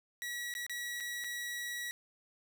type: tone with dropouts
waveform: sawtooth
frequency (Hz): 1927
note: B6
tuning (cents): -43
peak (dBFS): -34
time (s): 0.22-1.91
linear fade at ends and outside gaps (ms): 0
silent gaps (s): 0.539-0.551 / 0.665-0.696 / 1.002-1.006 / 1.24-1.244
effects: none